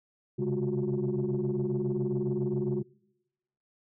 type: tone cluster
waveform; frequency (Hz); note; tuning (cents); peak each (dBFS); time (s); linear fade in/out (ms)
sine; 130.1 / 137.4 / 205.6 / 357.7 / 377.3; C3 / C#3 / G#3 / F4 / F#4; -9 / -15 / -17 / +41 / +34; -38 / -31 / -32 / -30 / -34; 0.38-2.83; 20
effects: noise-tail reverb RT60 1.0 s tail -26 dB re dry + tanh soft clip ceiling -21 dBFS